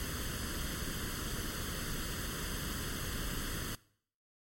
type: noise with comb filter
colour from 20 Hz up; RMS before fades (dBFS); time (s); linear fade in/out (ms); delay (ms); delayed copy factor
pink; -38; 0-3.75; 0; 0.63; +0.75
effects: noise-tail reverb RT60 0.6 s tail -21 dB re dry + MP3 64 kbps